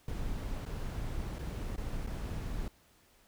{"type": "noise with dropouts", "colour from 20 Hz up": "brown", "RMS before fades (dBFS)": -37, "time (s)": [0.08, 2.68], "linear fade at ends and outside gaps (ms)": 2, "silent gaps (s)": [[0.653, 0.662], [1.386, 1.39], [1.761, 1.779], [2.065, 2.072]], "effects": ["pink hiss -65 dBFS RMS until 3.27 s"]}